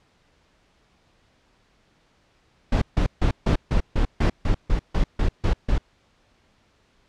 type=noise bursts; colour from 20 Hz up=brown; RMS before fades=-19 dBFS; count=13; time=2.72-5.781 s; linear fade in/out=5 ms; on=97 ms; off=150 ms; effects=pink hiss -62 dBFS RMS until 7.08 s + low-pass 5000 Hz 12 dB/octave